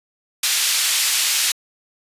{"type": "band-pass noise", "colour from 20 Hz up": "pink", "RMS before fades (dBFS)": -19, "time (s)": [0.43, 1.52], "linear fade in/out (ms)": 5, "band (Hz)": [2900, 12000], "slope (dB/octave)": 12, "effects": ["resampled to 32000 Hz"]}